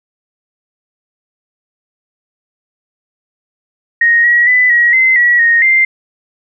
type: tone with pitch steps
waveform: sine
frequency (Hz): 1869 / 1911 / 1998 / 1905 / 2060 / 1928 / 1862 / 2092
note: A#6 / A#6 / B6 / A#6 / C7 / B6 / A#6 / C7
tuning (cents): +4 / +43 / +20 / +37 / -28 / -42 / -2 / -1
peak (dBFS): -6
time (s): 4.01-5.85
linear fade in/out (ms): 5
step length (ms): 230
effects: none